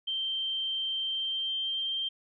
sine tone with pitch glide, 3136 to 3160 Hz, G7 to G7, 0 to +13 cents, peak -29 dBFS, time 0.07-2.09 s, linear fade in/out 10 ms, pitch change +13 cents, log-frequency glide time 1.05-1.94 s, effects none

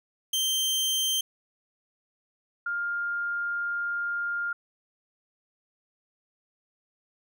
sawtooth / sine tone pair in turn, 3140 / 1405.2 Hz, G7 / F6, +2 / +10 cents, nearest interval octave + major second, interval 1392 cents, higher first, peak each -21 / -27 dBFS, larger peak first, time 0.33-1.21 / 2.66-4.53 s, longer second, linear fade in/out 5 ms, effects none

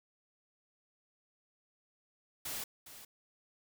white noise with echo, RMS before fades -40 dBFS, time 2.45-2.64 s, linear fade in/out 5 ms, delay 410 ms, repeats 1, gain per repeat -12 dB, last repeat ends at 3.05 s, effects none

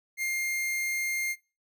45% pulse tone, 2117 Hz, C7, 20 cents sharp, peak -28 dBFS, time 0.17-1.36 s, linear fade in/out 50 ms, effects noise-tail reverb RT60 0.3 s tail -21 dB re dry

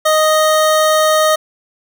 25% pulse tone, 622.3 Hz, D#5, in tune, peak -6 dBFS, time 0.05-1.36 s, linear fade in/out 10 ms, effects none

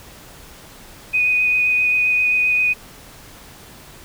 sine tone with vibrato, 2489 Hz, D#7, in tune, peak -14 dBFS, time 1.13-2.74 s, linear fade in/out 20 ms, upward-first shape triangle, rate 7.6 Hz, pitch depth 15 cents each way, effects pink hiss -42 dBFS RMS until 4.04 s

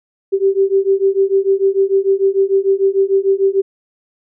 sine beating tone pair, 386.5 / 393.2 Hz, G4 / G4, -24 / +5 cents, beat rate 6.7 Hz, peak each -14 dBFS, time 0.32-3.62 s, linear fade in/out 20 ms, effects none

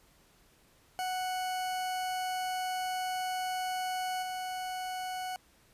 40% pulse tone with level steps, 740 Hz, F#5, in tune, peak -31 / -34 dBFS, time 0.99-5.36 s, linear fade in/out 0 ms, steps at 4.22 s, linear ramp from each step 10 ms, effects pink hiss -64 dBFS RMS until 5.73 s + resampled to 32000 Hz

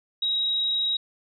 sine tone, 3818 Hz, A#7, 41 cents sharp, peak -22 dBFS, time 0.22-0.97 s, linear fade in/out 5 ms, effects none

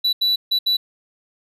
triangle tone bursts at uneven times, 3951 Hz, B7, in tune, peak -14 dBFS, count 4, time 0.04-0.13 / 0.21-0.36 / 0.51-0.59 / 0.66-0.77 s, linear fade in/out 10 ms, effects resampled to 32000 Hz

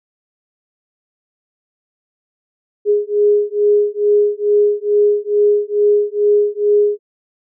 sine beating tone pair, 413.2 / 415.5 Hz, G#4 / G#4, -9 / +1 cents, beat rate 2.3 Hz, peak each -14 dBFS, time 2.85-6.99 s, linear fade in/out 50 ms, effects none

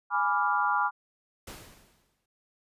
sine chord, G# diminished seventh, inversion none, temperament equal, 830.6 / 987.8 / 1174.7 / 1396.9 Hz, G#5 / B5 / D6 / F6, 0 / 0 / 0 / 0 cents, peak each -29 dBFS, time 0.1-0.91 s, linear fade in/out 50 ms
pink noise with exponential decay, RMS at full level -41 dBFS, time 1.47-2.26 s, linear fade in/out 5 ms, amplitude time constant 170 ms
effects resampled to 32000 Hz

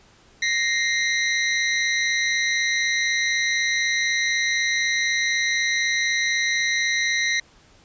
sawtooth ring-modulated tone, 1980 Hz, B6, 4 cents sharp, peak -13 dBFS, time 0.42-7.4 s, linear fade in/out 5 ms, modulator 112 Hz, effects pink hiss -54 dBFS RMS until 7.84 s + resampled to 16000 Hz

